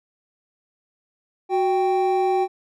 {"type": "tone pair together", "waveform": "triangle", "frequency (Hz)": [370, 784], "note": ["F#4", "G5"], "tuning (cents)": [0, 0], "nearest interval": "octave + minor second", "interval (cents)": 1300, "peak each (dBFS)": [-18, -19], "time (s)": [1.49, 2.48], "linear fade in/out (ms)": 50, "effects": []}